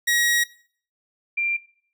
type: tone pair in turn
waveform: sawtooth / sine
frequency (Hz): 1900 / 2374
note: A#6 / D7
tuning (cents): +33 / +18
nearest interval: major third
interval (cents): 385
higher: second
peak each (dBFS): -15 / -20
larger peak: first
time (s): 0.07-0.44 / 1.37-1.57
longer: first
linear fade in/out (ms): 10
effects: noise-tail reverb RT60 0.5 s tail -19 dB re dry